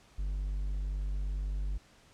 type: tone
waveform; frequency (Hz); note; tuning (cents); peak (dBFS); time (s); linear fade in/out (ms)
triangle; 49; G1; 0; -29; 0.18-1.78; 10
effects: pink hiss -61 dBFS RMS until 2.13 s + low-pass 8000 Hz 12 dB/octave